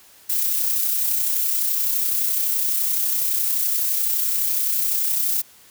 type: noise with amplitude modulation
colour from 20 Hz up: violet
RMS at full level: -20 dBFS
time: 0.29-5.42 s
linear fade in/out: 10 ms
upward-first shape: sine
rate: 31.8 Hz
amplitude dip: 30%
effects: white hiss -50 dBFS RMS until 5.7 s